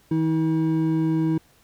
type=tone pair together; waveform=triangle; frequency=160 / 320 Hz; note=D#3 / D#4; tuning=+49 / +49 cents; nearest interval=octave; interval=1200 cents; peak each=-21 / -19 dBFS; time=0.11-1.38 s; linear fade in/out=5 ms; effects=pink hiss -58 dBFS RMS until 1.63 s